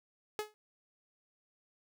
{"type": "tone with exponential decay", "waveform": "sawtooth", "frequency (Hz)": 424.2, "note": "G#4", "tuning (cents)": 37, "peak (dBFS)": -27, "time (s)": [0.39, 0.54], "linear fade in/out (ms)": 0, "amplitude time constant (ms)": 31, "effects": []}